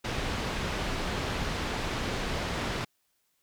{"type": "low-pass noise", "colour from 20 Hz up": "pink", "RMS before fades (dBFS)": -32, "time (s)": [0.04, 2.85], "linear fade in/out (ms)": 10, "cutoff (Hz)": 4300, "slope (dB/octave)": 12, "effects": ["white hiss -74 dBFS RMS until 3.42 s"]}